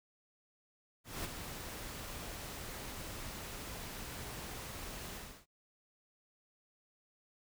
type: noise with ADSR envelope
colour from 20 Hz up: pink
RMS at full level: -39 dBFS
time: 1.04-5.46 s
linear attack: 200 ms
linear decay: 27 ms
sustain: -6 dB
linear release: 320 ms
effects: noise-tail reverb RT60 0.1 s tail -23 dB re dry